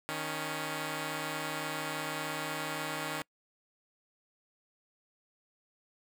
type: tone pair together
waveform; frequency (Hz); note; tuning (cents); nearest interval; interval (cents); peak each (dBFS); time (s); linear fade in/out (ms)
5% pulse; 155.56 / 278.1; D#3 / C#4; 0 / +6; minor seventh; 1006; -26; 0.09-3.22; 0
effects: noise-tail reverb RT60 0.1 s tail -26 dB re dry